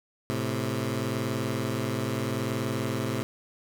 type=tone pair together; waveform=15% pulse; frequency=109.6 / 130.34 Hz; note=A2 / C3; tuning=-6 / -6 cents; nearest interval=minor third; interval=300 cents; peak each=-24 dBFS; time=0.3-3.23 s; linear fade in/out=0 ms; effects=none